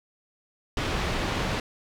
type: low-pass noise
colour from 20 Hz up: pink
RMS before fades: -28 dBFS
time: 0.77-1.6 s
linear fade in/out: 2 ms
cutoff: 3900 Hz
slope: 12 dB/octave
effects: none